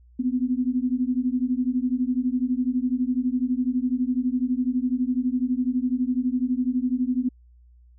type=beating tone pair; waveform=sine; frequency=246.1 / 258.1 Hz; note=B3 / C4; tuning=-6 / -23 cents; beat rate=12 Hz; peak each=-24 dBFS; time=0.19-7.29 s; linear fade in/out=10 ms; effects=added 60 Hz sine -50 dBFS peak until 7.98 s